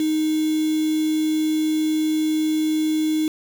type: tone with quantisation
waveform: sine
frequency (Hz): 311.1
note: D#4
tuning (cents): 0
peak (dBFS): -18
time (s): 0-3.28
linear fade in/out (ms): 2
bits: 5
effects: none